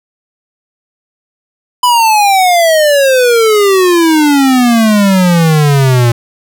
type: exponential sweep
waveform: square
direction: down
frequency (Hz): 1002 to 116.4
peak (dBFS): -6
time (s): 1.83-6.12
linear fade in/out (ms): 5
effects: none